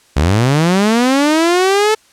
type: linear sweep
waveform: sawtooth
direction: up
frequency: 65 to 440 Hz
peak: -6 dBFS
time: 0.16-1.95 s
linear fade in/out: 10 ms
effects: white hiss -50 dBFS RMS until 2.12 s + low-pass 9000 Hz 12 dB/octave